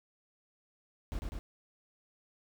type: noise with echo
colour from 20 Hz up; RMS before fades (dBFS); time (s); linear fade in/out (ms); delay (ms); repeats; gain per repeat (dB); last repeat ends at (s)
brown; -36; 1.12-1.19; 0; 100; 2; -2; 1.39
effects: none